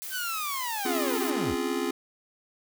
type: noise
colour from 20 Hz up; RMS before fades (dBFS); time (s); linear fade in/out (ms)
blue; -37; 0.02-1.3; 0
type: linear sweep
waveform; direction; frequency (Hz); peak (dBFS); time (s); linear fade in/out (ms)
sawtooth; down; 1560 to 32.48; -27; 0.1-1.56; 50
type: chord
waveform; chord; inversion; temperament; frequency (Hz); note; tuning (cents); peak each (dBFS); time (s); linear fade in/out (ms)
square; Db major seventh; third; just; 259.9 / 277.2 / 346.5 / 415.8; C4 / Db4 / F4 / Ab4; -11 / 0 / -14 / +2; -33 / -36 / -32 / -33; 0.85-1.91; 5
effects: none